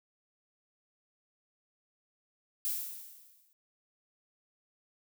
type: noise with exponential decay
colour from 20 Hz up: violet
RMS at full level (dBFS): -31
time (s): 2.65-3.53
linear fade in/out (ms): 0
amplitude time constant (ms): 190
effects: none